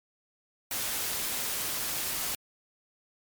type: noise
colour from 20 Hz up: white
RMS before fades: -32 dBFS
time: 0.71-2.35 s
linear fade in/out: 2 ms
effects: MP3 96 kbps